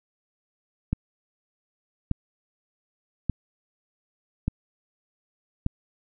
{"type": "click train", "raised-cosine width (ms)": 5, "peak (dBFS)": -11, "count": 5, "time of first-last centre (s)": [0.93, 5.664], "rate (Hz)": 0.845, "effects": []}